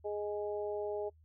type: harmonic tone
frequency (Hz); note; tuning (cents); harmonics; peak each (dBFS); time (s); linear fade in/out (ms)
207.7; G#3; 0; 2 / 3 / 4; -36 / -40 / -45; 0.04-1.1; 20
effects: noise-tail reverb RT60 0.1 s tail -26 dB re dry + added 79 Hz sine -60 dBFS peak until 1.24 s